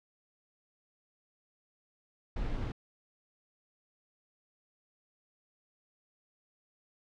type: noise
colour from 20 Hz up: brown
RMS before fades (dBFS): -34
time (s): 2.36-2.72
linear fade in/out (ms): 5
effects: low-pass 4000 Hz 12 dB/octave